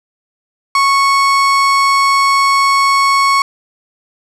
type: tone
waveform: 35% pulse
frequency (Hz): 1104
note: C#6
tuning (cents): -7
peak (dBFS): -7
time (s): 0.75-3.42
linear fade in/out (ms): 2
effects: low-pass 8000 Hz 12 dB/octave + 8-bit